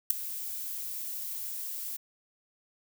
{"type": "noise with ADSR envelope", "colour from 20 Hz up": "violet", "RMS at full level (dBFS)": -17, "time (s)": [0.1, 1.97], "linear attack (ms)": 7, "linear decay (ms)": 3, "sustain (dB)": -20, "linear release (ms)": 10, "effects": []}